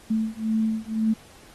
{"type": "beating tone pair", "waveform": "sine", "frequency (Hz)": [219.5, 221.5], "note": ["A3", "A3"], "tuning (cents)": [-4, 12], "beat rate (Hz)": 2, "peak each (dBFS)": -25, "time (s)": [0.1, 1.14], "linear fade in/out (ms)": 10, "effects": ["pink hiss -51 dBFS RMS until 1.54 s", "AAC 32 kbps"]}